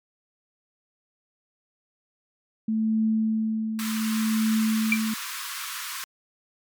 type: tone with tremolo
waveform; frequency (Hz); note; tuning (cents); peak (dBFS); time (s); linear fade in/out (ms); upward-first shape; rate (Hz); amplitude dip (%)
sine; 220; A3; 0; -19; 2.68-5.14; 5; triangle; 0.67; 60
type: high-pass noise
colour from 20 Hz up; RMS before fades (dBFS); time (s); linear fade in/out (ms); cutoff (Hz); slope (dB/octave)
pink; -34; 3.79-6.04; 0; 1000; 96
type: tone with exponential decay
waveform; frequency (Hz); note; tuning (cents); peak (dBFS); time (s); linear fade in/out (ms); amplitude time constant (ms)
sine; 2349; D7; 0; -14; 4.92-5; 2; 17
effects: MP3 96 kbps